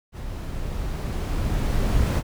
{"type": "noise with level ramp", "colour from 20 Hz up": "brown", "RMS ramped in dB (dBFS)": [-33, -19], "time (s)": [0.12, 2.23], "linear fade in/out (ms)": 50, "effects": []}